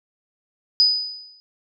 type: tone with exponential decay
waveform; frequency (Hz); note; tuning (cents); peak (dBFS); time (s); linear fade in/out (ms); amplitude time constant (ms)
sine; 4978; D#8; 0; -10; 0.8-1.4; 0; 130
effects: none